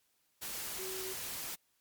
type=tone in noise; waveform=sine; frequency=376.3 Hz; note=F#4; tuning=29 cents sharp; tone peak=-42 dBFS; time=0.78-1.14 s; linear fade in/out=20 ms; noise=white; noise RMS=-41 dBFS; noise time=0.41-1.56 s; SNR=-4 dB; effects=white hiss -75 dBFS RMS until 1.8 s + MP3 96 kbps